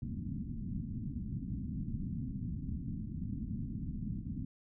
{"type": "low-pass noise", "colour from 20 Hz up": "white", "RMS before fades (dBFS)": -39, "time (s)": [0.02, 4.45], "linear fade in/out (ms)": 2, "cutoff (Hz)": 250, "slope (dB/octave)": 48, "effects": []}